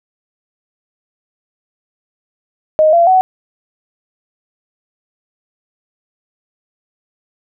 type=tone with pitch steps; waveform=sine; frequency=622 / 682.2 / 748.3 Hz; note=D#5 / F5 / F#5; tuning=-1 / -41 / +19 cents; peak=-6 dBFS; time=2.79-3.21 s; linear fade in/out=0 ms; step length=140 ms; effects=none